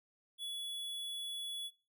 square tone, 3400 Hz, G#7, 40 cents sharp, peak -40 dBFS, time 0.38-1.71 s, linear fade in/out 50 ms, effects noise-tail reverb RT60 0.3 s tail -20 dB re dry

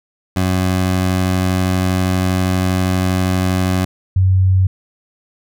20% pulse / sine tone pair in turn, 92.5 / 94.01 Hz, F#2 / F#2, 0 / +28 cents, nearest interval unison, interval 28 cents, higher second, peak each -9 dBFS, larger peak neither, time 0.36-3.85 / 4.16-4.67 s, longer first, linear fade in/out 5 ms, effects none

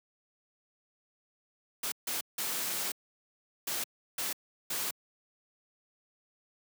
white noise bursts at uneven times, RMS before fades -34 dBFS, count 6, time 1.83-1.92 / 2.07-2.21 / 2.38-2.92 / 3.67-3.84 / 4.18-4.33 / 4.7-4.91 s, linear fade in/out 5 ms, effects high-pass 150 Hz 12 dB/octave

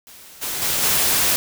white noise with level steps, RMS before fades -43 / -26 / -21 / -18 dBFS, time 0.07-1.36 s, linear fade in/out 0 ms, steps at 0.41 / 0.61 / 0.82 s, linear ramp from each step 20 ms, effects none

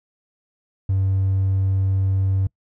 triangle tone, 96.2 Hz, G2, 32 cents flat, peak -14 dBFS, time 0.89-2.47 s, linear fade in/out 5 ms, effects noise-tail reverb RT60 0.1 s tail -26 dB re dry + tanh soft clip ceiling -11 dBFS

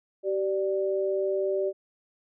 sine tone pair together, 385.1 / 589 Hz, G4 / D5, -31 / +5 cents, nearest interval perfect fifth, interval 736 cents, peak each -26 / -28 dBFS, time 0.23-1.73 s, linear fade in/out 50 ms, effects none

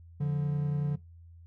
triangle tone pair together, 145.35 / 175.9 Hz, D3 / F3, -18 / +13 cents, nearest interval minor third, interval 331 cents, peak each -25 / -34 dBFS, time 0.2-0.96 s, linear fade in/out 10 ms, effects noise-tail reverb RT60 0.2 s tail -20 dB re dry + added 84 Hz sine -49 dBFS peak until 1.46 s

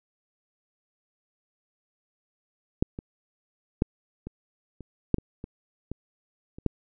clicks, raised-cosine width 3 ms, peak -8 / -22 / -8 / -23 / -28 / -7 / -20 / -23 / -20 / -28 / -10 dBFS, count 11, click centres 2.825 / 2.989 / 3.821 / 4.27 / 4.807 / 5.143 / 5.184 / 5.441 / 5.916 / 6.585 / 6.663 s, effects none

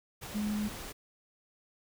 sine tone in noise, 210 Hz, G#3, 19 cents sharp, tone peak -30 dBFS, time 0.34-0.69 s, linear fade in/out 20 ms, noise pink, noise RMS -43 dBFS, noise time 0.21-0.93 s, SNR +10 dB, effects none

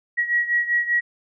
sine beating tone pair, 1910 / 1915.1 Hz, A#6 / A#6, +42 / +46 cents, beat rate 5.1 Hz, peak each -20 / -24 dBFS, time 0.17-1.01 s, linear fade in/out 20 ms, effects none

